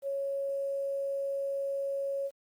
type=tone with quantisation; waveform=sine; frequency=553 Hz; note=C#5; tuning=4 cents flat; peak=-30 dBFS; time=0.02-2.31 s; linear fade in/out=50 ms; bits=10; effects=Opus 24 kbps